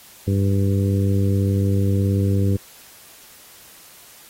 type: harmonic tone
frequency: 98.4 Hz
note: G2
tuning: 7 cents sharp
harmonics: 1 / 2 / 3 / 4 / 5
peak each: -17 / -23 / -27 / -29 / -31 dBFS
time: 0.27-2.57 s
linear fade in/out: 10 ms
effects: white hiss -46 dBFS RMS until 4.29 s + AAC 48 kbps